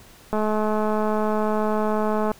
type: click train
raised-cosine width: 1 ms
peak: -11 dBFS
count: 426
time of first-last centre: 0.33-2.316 s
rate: 214 Hz
effects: pink hiss -49 dBFS RMS until 2.39 s